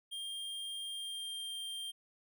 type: tone with pitch glide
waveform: square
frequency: 3203 to 3179 Hz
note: G7 to G7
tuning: +37 to +24 cents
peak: -40 dBFS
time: 0.11-1.92 s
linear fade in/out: 20 ms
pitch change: -13 cents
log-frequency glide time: 0.88-1.59 s
effects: none